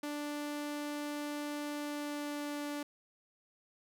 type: tone with pitch glide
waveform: sawtooth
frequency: 293.7 to 291.5 Hz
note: D4 to D4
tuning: 0 to -13 cents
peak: -33 dBFS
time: 0.03-2.83 s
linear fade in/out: 5 ms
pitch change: -13 cents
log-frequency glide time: 1.74-2.71 s
effects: none